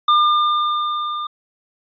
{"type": "tone with level ramp", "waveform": "square", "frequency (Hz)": 1203, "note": "D6", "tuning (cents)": 41, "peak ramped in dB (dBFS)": [-11, -24], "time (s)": [0.08, 1.27], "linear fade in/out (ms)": 5, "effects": ["resampled to 11025 Hz"]}